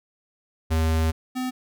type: tone pair in turn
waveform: square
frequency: 80.3 / 254.9 Hz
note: E2 / C4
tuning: -45 / -45 cents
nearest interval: octave + minor sixth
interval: 2000 cents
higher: second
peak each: -20 / -26 dBFS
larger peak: first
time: 0.7-1.12 / 1.35-1.51 s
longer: first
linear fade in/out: 20 ms
effects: none